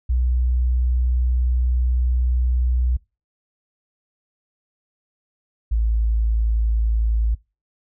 sine tone pair in turn, 61.74 / 55.42 Hz, B1 / A1, 0 / +13 cents, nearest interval major second, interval 187 cents, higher first, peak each -16 dBFS, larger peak neither, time 0.09-2.97 / 5.71-7.35 s, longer first, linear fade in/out 10 ms, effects noise-tail reverb RT60 0.3 s tail -25 dB re dry

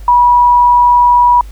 sine tone, 972 Hz, B5, 28 cents flat, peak -4 dBFS, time 0.08-1.41 s, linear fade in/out 2 ms, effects added 50 Hz sine -26 dBFS peak until 1.51 s + pink hiss -44 dBFS RMS until 1.51 s

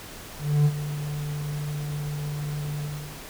triangle tone with ADSR envelope, 147.4 Hz, D3, 7 cents sharp, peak -13 dBFS, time 0.38-3.21 s, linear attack 280 ms, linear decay 46 ms, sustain -13 dB, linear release 370 ms, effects pink hiss -41 dBFS RMS until 3.29 s

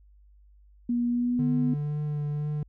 sine tone with pitch glide, 240 to 248.5 Hz, B3 to B3, -49 to +11 cents, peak -23 dBFS, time 0.89-1.74 s, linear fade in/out 5 ms, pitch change +60 cents, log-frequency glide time 1.08-1.52 s
triangle tone with vibrato, 148.3 Hz, D3, 17 cents sharp, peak -25 dBFS, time 1.39-2.63 s, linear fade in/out 2 ms, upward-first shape sine, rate 2 Hz, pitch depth 15 cents each way
effects added 50 Hz sine -53 dBFS peak until 2.68 s

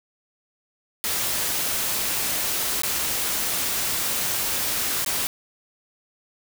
white noise with dropouts, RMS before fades -25 dBFS, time 1.04-5.27 s, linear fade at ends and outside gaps 0 ms, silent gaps 2.82-2.834 / 5.047-5.062 s, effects none

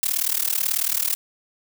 blue noise with amplitude modulation, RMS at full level -19 dBFS, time 0.03-1.15 s, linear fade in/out 0 ms, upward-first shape sine, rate 38.3 Hz, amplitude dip 95%, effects none

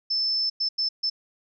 sine tone bursts at uneven times, 5274 Hz, E8, in tune, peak -22 dBFS, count 4, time 0.1-0.5 / 0.6-0.69 / 0.78-0.89 / 1.03-1.1 s, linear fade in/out 10 ms, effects none

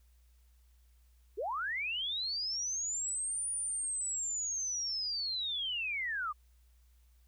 sine linear two-way sweep, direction up then down, 349.2 to 9580 to 1145 Hz, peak -33 dBFS, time 1.37-6.33 s, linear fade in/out 20 ms, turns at 3.5 s, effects added 60 Hz sine -61 dBFS peak until 7.27 s + white hiss -75 dBFS RMS until 7.27 s

